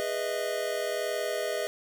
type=chord; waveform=square; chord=E major seventh; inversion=first; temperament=just; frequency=412 / 494.4 / 618.1 / 659.3 Hz; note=G#4 / B4 / D#5 / E5; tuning=-14 / +2 / -12 / 0 cents; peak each=-36 / -36 / -33 / -37 dBFS; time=0-1.67 s; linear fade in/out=0 ms; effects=none